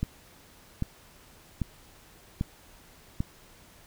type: click train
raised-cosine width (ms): 5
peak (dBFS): -15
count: 5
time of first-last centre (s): 0.03-3.205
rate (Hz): 1.26
effects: pink hiss -55 dBFS RMS until 3.86 s